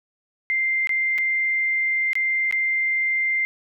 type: tone with dropouts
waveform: sine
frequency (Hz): 2093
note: C7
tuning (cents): 0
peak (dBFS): -19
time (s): 0.5-3.45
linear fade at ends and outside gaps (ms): 0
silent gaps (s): 0.872-0.893 / 1.18-1.184 / 2.132-2.154 / 2.511-2.525
effects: none